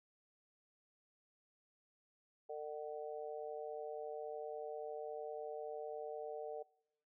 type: harmonic tone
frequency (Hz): 150.6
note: D3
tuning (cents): +44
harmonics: 3 / 4 / 5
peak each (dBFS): -45 / -47 / -49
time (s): 2.49-6.63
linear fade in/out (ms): 10
effects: noise-tail reverb RT60 0.8 s tail -25 dB re dry